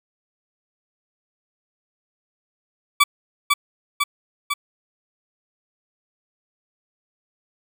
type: tone with echo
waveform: 20% pulse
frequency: 1151 Hz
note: D6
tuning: 35 cents flat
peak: -6 dBFS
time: 3-3.04 s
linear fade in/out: 10 ms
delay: 500 ms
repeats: 3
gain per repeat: -3 dB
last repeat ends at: 4.54 s
effects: none